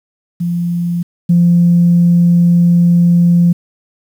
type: tone pair in turn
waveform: sine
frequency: 172.9 / 172.9 Hz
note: F3 / F3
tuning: -17 / -17 cents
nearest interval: unison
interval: 0 cents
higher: neither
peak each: -13 / -5 dBFS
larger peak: second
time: 0.4-1.03 / 1.29-3.53 s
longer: second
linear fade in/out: 10 ms
effects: tanh soft clip ceiling -1 dBFS + 7-bit